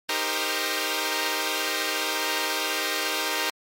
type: chord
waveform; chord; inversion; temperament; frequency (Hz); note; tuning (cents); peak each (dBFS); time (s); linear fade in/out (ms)
5% pulse; C minor seventh; first; equal with one note detuned; 311.1 / 396.1 / 466.2 / 523.3; Eb4 / G4 / Bb4 / C5; 0 / +18 / 0 / 0; -19; 0.09-3.5; 2
effects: MP3 64 kbps